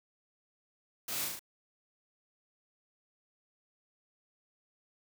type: noise with echo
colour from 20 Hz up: white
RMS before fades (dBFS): -38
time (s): 1.08-1.25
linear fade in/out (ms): 5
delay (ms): 36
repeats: 4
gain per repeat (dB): -2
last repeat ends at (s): 1.394
effects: none